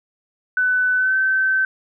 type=tone with pitch glide; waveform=sine; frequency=1500 to 1540.4 Hz; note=F#6 to G6; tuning=+23 to -31 cents; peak=-15 dBFS; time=0.57-1.65 s; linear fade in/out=2 ms; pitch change=+46 cents; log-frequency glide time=0.95-1.16 s; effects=none